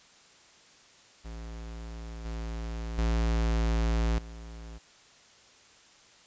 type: tone with level steps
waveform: square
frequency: 56.3 Hz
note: A1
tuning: 40 cents sharp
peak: -39 / -34 / -25 / -42 dBFS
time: 1.24-4.79 s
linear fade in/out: 20 ms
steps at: 2.25 / 2.98 / 4.18 s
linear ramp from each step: 5 ms
effects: white hiss -57 dBFS RMS until 6.26 s + resampled to 16000 Hz